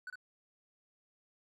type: tone with echo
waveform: triangle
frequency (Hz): 1493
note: F#6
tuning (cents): +15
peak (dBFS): -39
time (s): 0.07-0.1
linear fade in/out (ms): 2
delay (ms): 56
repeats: 1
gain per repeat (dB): -4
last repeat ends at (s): 0.156
effects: none